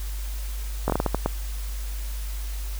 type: slowing click train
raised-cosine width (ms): 1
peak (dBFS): -8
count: 8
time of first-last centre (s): 0.88-1.26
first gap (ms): 18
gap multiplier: 1.36
effects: added 50 Hz sine -28 dBFS peak until 2.79 s + white hiss -42 dBFS RMS until 2.79 s